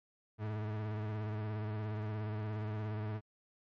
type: tone with vibrato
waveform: 40% pulse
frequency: 106.9 Hz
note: A2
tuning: 49 cents flat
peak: -35 dBFS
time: 0.38-3.21 s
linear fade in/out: 50 ms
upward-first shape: sine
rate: 17 Hz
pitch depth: 44 cents each way
effects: low-pass 2000 Hz 12 dB/octave + MP3 48 kbps